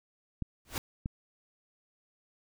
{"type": "clicks", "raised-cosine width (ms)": 5, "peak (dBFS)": -21, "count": 2, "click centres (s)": [0.423, 1.059]}
{"type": "noise with exponential growth", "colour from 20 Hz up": "pink", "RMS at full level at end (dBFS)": -29, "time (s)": [0.65, 0.78], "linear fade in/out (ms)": 1, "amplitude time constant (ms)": 27}
{"effects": []}